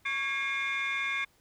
sine tone cluster, 1114 / 1639 / 2148 / 2398 / 3545 Hz, C#6 / G#6 / C7 / D7 / A7, +8 / -23 / +45 / +36 / +12 cents, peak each -37 / -35 / -31 / -34 / -39 dBFS, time 0.05-1.25 s, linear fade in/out 10 ms, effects tanh soft clip ceiling -23 dBFS + pink hiss -66 dBFS RMS until 1.4 s

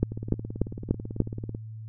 two click trains, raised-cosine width 3 ms, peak -9 / -22 dBFS, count 5 / 27, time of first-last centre 0.03-1.203 / 0.12-1.549 s, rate 3.41 / 18.2 Hz, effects added 110 Hz sine -37 dBFS peak until 1.88 s

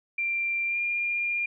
sine tone with pitch glide, 2369 to 2405 Hz, D7 to D7, +14 to +41 cents, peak -25 dBFS, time 0.18-1.46 s, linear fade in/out 5 ms, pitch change +27 cents, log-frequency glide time 0.66-0.79 s, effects none

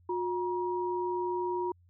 sine tone pair together, 359.7 / 953 Hz, F#4 / A#5, -49 / +38 cents, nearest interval octave + perfect fourth, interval 1687 cents, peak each -31 / -33 dBFS, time 0.09-1.72 s, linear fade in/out 5 ms, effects added 88 Hz sine -59 dBFS peak until 1.89 s

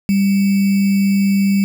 sine tone with sample-and-hold, 197.3 Hz, G3, 11 cents sharp, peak -11 dBFS, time 0.09-1.64 s, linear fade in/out 0 ms, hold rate 2450 Hz, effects none

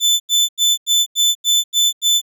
30% pulse tone bursts, 3516 Hz, A7, 2 cents flat, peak -9 dBFS, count 8, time 0-2.216 s, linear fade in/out 50 ms, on 200 ms, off 88 ms, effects none

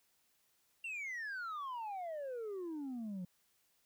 sine exponential sweep, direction down, 2778 to 174.61 Hz, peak -37 dBFS, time 0.84-3.25 s, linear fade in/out 5 ms, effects tanh soft clip ceiling -39 dBFS + white hiss -75 dBFS RMS until 3.85 s

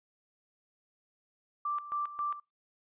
sine tone with tremolo, 1174.7 Hz, D6, in tune, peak -30 dBFS, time 1.65-2.4 s, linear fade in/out 5 ms, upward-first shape square, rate 3.7 Hz, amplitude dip 75%, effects noise-tail reverb RT60 0.2 s tail -23 dB re dry + resampled to 8000 Hz

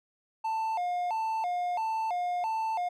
triangle tone with vibrato, 795 Hz, G5, 24 cents sharp, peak -26 dBFS, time 0.44-2.89 s, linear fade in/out 10 ms, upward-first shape square, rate 1.5 Hz, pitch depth 190 cents each way, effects none

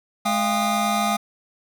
square tone cluster, 211.7 / 697 / 805 / 1236 Hz, G#3 / F5 / G5 / D#6, +33 / -4 / +46 / -12 cents, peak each -26 dBFS, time 0.25-1.17 s, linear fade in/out 10 ms, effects none

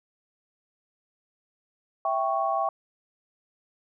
sine chord, C# diminished, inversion first, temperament equal, 659.3 / 784 / 1108.7 Hz, E5 / G5 / C#6, 0 / 0 / 0 cents, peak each -28 / -27 / -28 dBFS, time 2.05-2.69 s, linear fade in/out 2 ms, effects none

